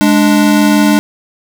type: tone pair together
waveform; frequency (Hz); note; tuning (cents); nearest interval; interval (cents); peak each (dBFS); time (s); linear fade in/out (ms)
square; 208 / 293.7; G#3 / D4; +3 / 0; tritone; 597; -10; 0.01-0.99; 0
effects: none